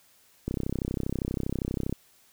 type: click train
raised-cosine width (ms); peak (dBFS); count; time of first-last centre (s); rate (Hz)
3; -16; 48; 0.48-1.926; 32.5
effects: white hiss -61 dBFS RMS until 2.32 s